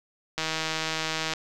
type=click train; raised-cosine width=0.2 ms; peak=-11 dBFS; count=153; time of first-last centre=0.38-1.336 s; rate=159 Hz; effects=none